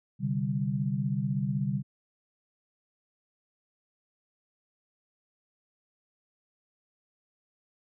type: chord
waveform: sine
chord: C suspended second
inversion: none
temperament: equal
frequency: 130.81 / 146.83 / 196 Hz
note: C3 / D3 / G3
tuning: 0 / 0 / 0 cents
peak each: -31 dBFS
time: 0.19-1.83 s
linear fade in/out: 50 ms
effects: none